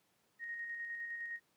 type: tone with tremolo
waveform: sine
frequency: 1868 Hz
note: A#6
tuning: 3 cents sharp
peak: -39 dBFS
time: 0.39-1.4 s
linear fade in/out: 50 ms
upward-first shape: square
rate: 9.8 Hz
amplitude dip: 30%
effects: pink hiss -75 dBFS RMS until 1.56 s + high-pass 150 Hz 12 dB/octave